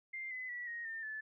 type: tone with pitch steps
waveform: sine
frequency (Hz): 2098 / 2021 / 1946.2 / 1874.5 / 1805.4 / 1738.9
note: C7 / B6 / B6 / A#6 / A6 / A6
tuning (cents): +4 / +39 / -26 / +9 / +44 / -21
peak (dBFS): -40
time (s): 0.13-1.21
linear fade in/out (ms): 10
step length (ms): 180
effects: none